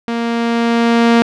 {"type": "tone with level ramp", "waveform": "sawtooth", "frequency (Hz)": 233.1, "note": "A#3", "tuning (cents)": 0, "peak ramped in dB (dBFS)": [-13, -3], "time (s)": [0.08, 1.22], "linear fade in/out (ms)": 0, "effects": ["low-pass 4000 Hz 12 dB/octave"]}